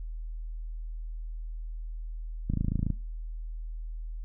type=click train; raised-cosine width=5 ms; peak=-16 dBFS; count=12; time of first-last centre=2.5-2.903 s; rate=27.3 Hz; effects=noise-tail reverb RT60 0.3 s tail -19 dB re dry + added 40 Hz sine -34 dBFS peak until 4.24 s